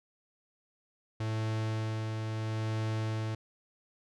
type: tone with tremolo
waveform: 45% pulse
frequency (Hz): 110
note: A2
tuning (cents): 0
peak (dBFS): -30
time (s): 1.2-3.35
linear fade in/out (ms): 5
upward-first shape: sine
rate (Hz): 0.75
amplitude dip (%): 30
effects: low-pass 6000 Hz 12 dB/octave